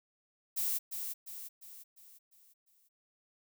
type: noise with echo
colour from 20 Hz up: violet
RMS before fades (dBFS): -33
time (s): 0.56-0.79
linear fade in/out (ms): 20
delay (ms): 350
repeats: 6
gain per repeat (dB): -6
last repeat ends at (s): 2.89
effects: none